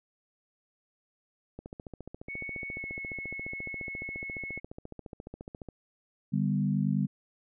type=click train; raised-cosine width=2 ms; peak=-28 dBFS; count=60; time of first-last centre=1.59-5.687 s; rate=14.4 Hz
type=tone with pitch glide; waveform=sine; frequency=2217 to 2190 Hz; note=C#7 to C#7; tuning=0 to -22 cents; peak=-36 dBFS; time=2.28-4.6 s; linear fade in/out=20 ms; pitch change=-22 cents; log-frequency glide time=2.72-2.84 s
type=chord; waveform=sine; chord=G major; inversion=second; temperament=equal; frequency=146.83 / 196 / 246.9 Hz; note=D3 / G3 / B3; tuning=0 / 0 / 0 cents; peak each=-29 / -28 / -33 dBFS; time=6.32-7.07 s; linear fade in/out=20 ms
effects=none